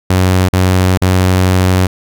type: tone with dropouts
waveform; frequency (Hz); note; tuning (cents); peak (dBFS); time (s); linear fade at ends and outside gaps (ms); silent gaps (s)
sawtooth; 92.5; F#2; 0; -4; 0.1-1.87; 5; 0.487-0.53 / 0.975-1.016
effects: none

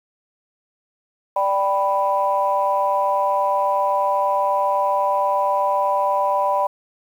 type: chord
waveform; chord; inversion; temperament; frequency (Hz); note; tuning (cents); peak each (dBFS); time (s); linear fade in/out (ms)
sine; G major; second; equal; 587.3 / 784 / 987.8; D5 / G5 / B5; 0 / 0 / 0; -21 / -22 / -19; 1.36-6.67; 5
effects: tanh soft clip ceiling -7 dBFS + 8-bit

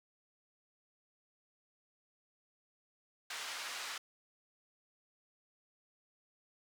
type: band-pass noise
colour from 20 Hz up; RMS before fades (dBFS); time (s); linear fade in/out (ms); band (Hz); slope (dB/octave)
pink; -43; 3.3-3.98; 5; 1200 to 6800; 12
effects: none

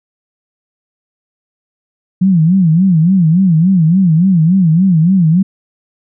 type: tone with vibrato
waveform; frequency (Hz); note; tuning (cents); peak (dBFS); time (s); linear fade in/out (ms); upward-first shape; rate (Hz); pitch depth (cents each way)
sine; 174.3; F3; -3; -6; 2.21-5.43; 10; sine; 3.5; 190
effects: none

